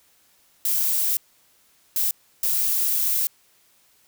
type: noise bursts at uneven times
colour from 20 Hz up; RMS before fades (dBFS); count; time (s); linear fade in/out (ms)
violet; -22; 3; 0.65-1.17 / 1.96-2.11 / 2.43-3.27; 2
effects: white hiss -60 dBFS RMS until 4.07 s